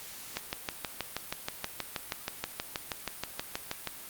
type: click train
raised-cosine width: 0.2 ms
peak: -14 dBFS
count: 23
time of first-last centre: 0.37-3.873 s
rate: 6.28 Hz
effects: white hiss -45 dBFS RMS until 4.09 s + Opus 48 kbps